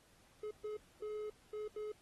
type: tone bursts at uneven times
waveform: triangle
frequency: 424.7 Hz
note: G#4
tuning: 39 cents sharp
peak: -38 dBFS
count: 5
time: 0.43-0.51 / 0.64-0.77 / 1.02-1.3 / 1.53-1.68 / 1.76-1.92 s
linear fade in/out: 5 ms
effects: pink hiss -68 dBFS RMS until 2.01 s + AAC 32 kbps